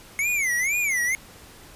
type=tone with vibrato; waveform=square; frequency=2164 Hz; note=C#7; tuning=42 cents flat; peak=-22 dBFS; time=0.19-1.15 s; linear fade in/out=0 ms; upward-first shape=sine; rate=2.1 Hz; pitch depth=220 cents each way; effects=pink hiss -47 dBFS RMS until 1.75 s + resampled to 32000 Hz